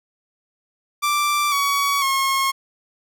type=tone with pitch steps; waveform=sawtooth; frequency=1174.7 / 1127.5 / 1082.2 Hz; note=D6 / C#6 / C#6; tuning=0 / +29 / -42 cents; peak=-14 dBFS; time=1.02-2.52 s; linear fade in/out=20 ms; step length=500 ms; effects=none